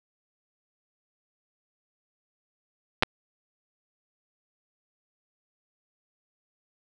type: clicks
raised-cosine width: 0.3 ms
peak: -4 dBFS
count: 2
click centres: 3.025 / 3.033 s
effects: none